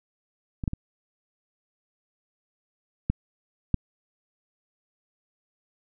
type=clicks; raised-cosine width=5 ms; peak=-18 / -12 / -18 / -10 / -8 dBFS; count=5; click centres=0.638 / 0.678 / 0.734 / 3.1 / 3.743 s; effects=none